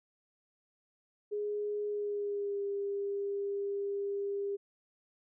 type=tone with pitch glide; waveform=sine; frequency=415.3 to 400.9 Hz; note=G#4 to G4; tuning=0 to +39 cents; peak=-32 dBFS; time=1.31-4.57 s; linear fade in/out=20 ms; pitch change=-61 cents; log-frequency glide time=1.88-2.63 s; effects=none